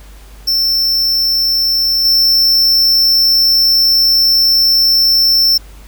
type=tone with level steps; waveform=square; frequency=5370 Hz; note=E8; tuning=31 cents sharp; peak=-11 / -8 dBFS; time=0.47-5.58 s; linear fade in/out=10 ms; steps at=2.04 s; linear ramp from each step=20 ms; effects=added 50 Hz sine -34 dBFS peak until 5.87 s + pink hiss -43 dBFS RMS until 5.87 s